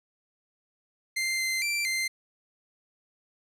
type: tone with pitch steps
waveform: sawtooth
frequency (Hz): 2089 / 2076 / 2350 / 2084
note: C7 / C7 / D7 / C7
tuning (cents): -3 / -14 / +1 / -7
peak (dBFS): -23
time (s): 1.16-2.08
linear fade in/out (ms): 10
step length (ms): 230
effects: low-pass 12000 Hz 12 dB/octave